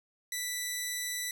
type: tone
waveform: 10% pulse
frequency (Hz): 1975.5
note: B6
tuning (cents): 0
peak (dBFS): -24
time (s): 0.32-1.31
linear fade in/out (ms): 2
effects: none